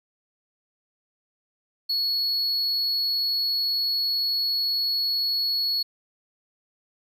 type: tone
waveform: triangle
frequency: 4369 Hz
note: C#8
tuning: 26 cents flat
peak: -21 dBFS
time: 1.89-5.83 s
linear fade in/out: 10 ms
effects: 10-bit